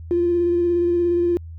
triangle tone with vibrato, 347.1 Hz, F4, 11 cents flat, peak -12 dBFS, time 0.11-1.37 s, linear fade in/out 0 ms, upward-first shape square, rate 17 Hz, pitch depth 15 cents each way, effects tanh soft clip ceiling -14 dBFS + added 82 Hz sine -33 dBFS peak until 1.58 s

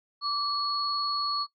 sine tone pair together, 1161 / 4359 Hz, D6 / C#8, -20 / -30 cents, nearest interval octave + major seventh, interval 2290 cents, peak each -29 / -29 dBFS, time 0.21-1.47 s, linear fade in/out 50 ms, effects noise-tail reverb RT60 0.1 s tail -17 dB re dry

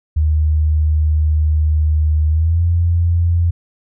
sine tone with pitch glide, 77 to 85.44 Hz, D#2 to F2, -17 to -37 cents, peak -11 dBFS, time 0.16-3.51 s, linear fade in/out 10 ms, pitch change +180 cents, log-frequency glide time 2.28-2.62 s, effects none

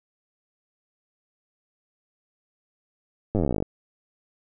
slowing click train, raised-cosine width 2 ms, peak -11 dBFS, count 20, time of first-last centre 3.35-3.625 s, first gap 9 ms, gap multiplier 1.05, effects none

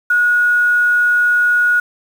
sine tone with quantisation, 1452 Hz, F#6, 33 cents flat, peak -10 dBFS, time 0.1-1.8 s, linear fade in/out 5 ms, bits 6, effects none

